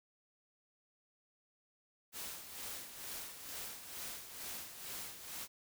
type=noise with tremolo; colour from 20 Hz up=white; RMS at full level=-44 dBFS; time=2.12-5.48 s; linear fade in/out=50 ms; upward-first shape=sine; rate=2.2 Hz; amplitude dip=60%; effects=none